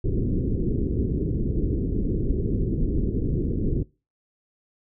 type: low-pass noise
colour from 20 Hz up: pink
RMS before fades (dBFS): -24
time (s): 0.04-3.83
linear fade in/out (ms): 5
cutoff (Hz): 420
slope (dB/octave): 48
effects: noise-tail reverb RT60 0.3 s tail -23 dB re dry